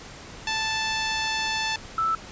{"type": "tone pair in turn", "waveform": ["10% pulse", "sine"], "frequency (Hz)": [880, 1318.5], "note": ["A5", "E6"], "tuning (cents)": [0, 0], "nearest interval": "perfect fifth", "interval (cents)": 700, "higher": "second", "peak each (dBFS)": [-16, -21], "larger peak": "first", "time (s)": [[0.47, 1.76], [1.98, 2.15]], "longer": "first", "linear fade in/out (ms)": 2, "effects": ["pink hiss -42 dBFS RMS until 2.31 s", "resampled to 16000 Hz"]}